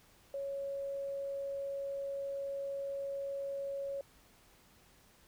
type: tone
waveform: sine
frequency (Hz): 554.4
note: C#5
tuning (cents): 0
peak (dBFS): -36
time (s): 0.34-4.01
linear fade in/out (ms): 2
effects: pink hiss -64 dBFS RMS until 5.27 s